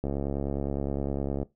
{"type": "click train", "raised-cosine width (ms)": 2, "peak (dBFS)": -17, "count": 98, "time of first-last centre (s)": [0.04, 1.43], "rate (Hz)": 69.8, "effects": ["noise-tail reverb RT60 0.2 s tail -19 dB re dry"]}